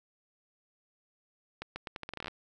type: accelerating click train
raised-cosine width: 0.3 ms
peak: -22 dBFS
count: 14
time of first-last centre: 1.62-2.282 s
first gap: 140 ms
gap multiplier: 0.8
effects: none